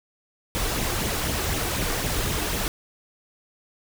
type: noise with flanger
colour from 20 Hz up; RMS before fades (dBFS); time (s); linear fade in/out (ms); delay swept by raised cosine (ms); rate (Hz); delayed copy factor
pink; -26; 0.55-2.68; 0; 0.3 to 2.7; 4; +0.5
effects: none